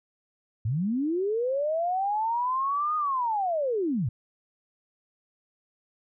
sine linear two-way sweep, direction up then down, 98.1 to 1244.5 to 98.1 Hz, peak -24 dBFS, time 0.65-4.09 s, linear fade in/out 5 ms, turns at 2.96 s, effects none

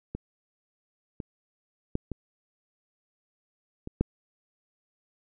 clicks, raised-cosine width 3 ms, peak -20 / -22 / -14 / -20 / -23 / -10 dBFS, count 6, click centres 0.15 / 1.202 / 1.954 / 2.117 / 3.874 / 4.01 s, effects none

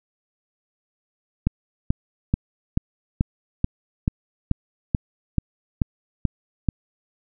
click train, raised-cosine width 5 ms, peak -6 dBFS, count 13, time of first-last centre 1.47-6.687 s, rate 2.3 Hz, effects none

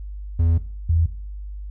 triangle / sine tone pair in turn, 83.1 / 82.48 Hz, E2 / E2, +15 / +2 cents, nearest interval unison, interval 13 cents, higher first, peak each -13 / -15 dBFS, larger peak first, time 0.39-0.58 / 0.89-1.06 s, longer first, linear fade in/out 5 ms, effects noise-tail reverb RT60 0.5 s tail -17 dB re dry + added 50 Hz sine -30 dBFS peak until 1.7 s

